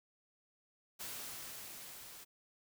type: noise with level ramp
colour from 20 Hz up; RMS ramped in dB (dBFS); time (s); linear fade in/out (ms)
white; -44 to -53; 0.99-2.25; 20
effects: none